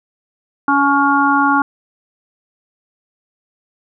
harmonic tone with a mistuned harmonic, 281.7 Hz, C#4, 28 cents sharp, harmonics 1 / 3 / 4 / 5, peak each -16 / -16 / -16 / -16 dBFS, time 0.68-1.62 s, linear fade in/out 2 ms, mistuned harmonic 4, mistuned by -22 cents, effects none

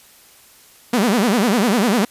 sawtooth tone with vibrato, 220 Hz, A3, in tune, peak -10 dBFS, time 0.93-2.05 s, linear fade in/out 5 ms, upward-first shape sine, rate 10 Hz, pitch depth 250 cents each way, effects white hiss -48 dBFS RMS until 2.1 s + resampled to 32000 Hz

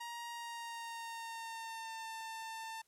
sawtooth tone with pitch glide, 942 to 895.3 Hz, A#5 to A5, +18 to +30 cents, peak -39 dBFS, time 0-2.82 s, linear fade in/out 10 ms, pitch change -88 cents, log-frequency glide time 0.3-2.11 s, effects white hiss -75 dBFS RMS until 2.87 s + low-pass 12000 Hz 12 dB/octave

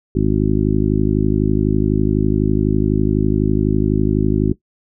harmonic tone, 52 Hz, G#1, 3 cents sharp, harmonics 1 / 2 / 3 / 4 / 5 / 6 / 7, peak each -21 / -21 / -21 / -21 / -21 / -21 / -21 dBFS, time 0.15-4.53 s, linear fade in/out 5 ms, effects noise-tail reverb RT60 0.1 s tail -17 dB re dry

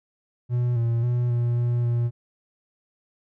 triangle tone with pitch steps, 122.1 / 116.6 / 121.8 / 119.6 / 120.3 / 119 Hz, B2 / A#2 / B2 / A#2 / B2 / A#2, -19 / +1 / -24 / +45 / -45 / +36 cents, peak -18 dBFS, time 0.49-2.11 s, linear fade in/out 50 ms, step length 270 ms, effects none

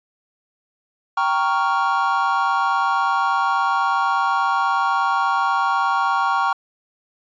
triangle chord, G half-diminished seventh, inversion none, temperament equal, 784 / 932.3 / 1108.7 / 1396.9 Hz, G5 / Bb5 / Db6 / F6, 0 / 0 / 0 / 0 cents, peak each -21 / -21 / -19 / -22 dBFS, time 1.17-6.53 s, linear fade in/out 5 ms, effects resampled to 16000 Hz

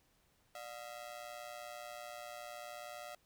sawtooth ring-modulated tone, 657 Hz, E5, 6 cents flat, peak -39 dBFS, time 0.55-3.15 s, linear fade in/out 2 ms, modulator 60.2 Hz, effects pink hiss -73 dBFS RMS until 3.25 s

